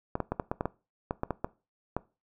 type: clicks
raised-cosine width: 1 ms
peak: -15 dBFS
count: 12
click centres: 0.154 / 0.203 / 0.32 / 0.398 / 0.515 / 0.609 / 0.656 / 1.109 / 1.234 / 1.307 / 1.445 / 1.966 s
effects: noise-tail reverb RT60 0.3 s tail -20 dB re dry